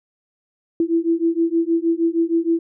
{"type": "beating tone pair", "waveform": "sine", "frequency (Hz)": [329.6, 336], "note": ["E4", "E4"], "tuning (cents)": [0, 33], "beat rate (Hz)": 6.4, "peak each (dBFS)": -19, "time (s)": [0.8, 2.59], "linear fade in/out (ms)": 2, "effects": []}